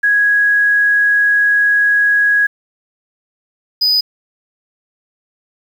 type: tone pair in turn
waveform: sine / triangle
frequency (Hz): 1661.2 / 4978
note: G#6 / D#8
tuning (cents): 0 / 0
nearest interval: octave + perfect fifth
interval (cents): 1900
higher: second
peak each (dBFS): -9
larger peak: neither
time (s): 0.03-2.47 / 3.81-4.01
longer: first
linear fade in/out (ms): 10
effects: 7-bit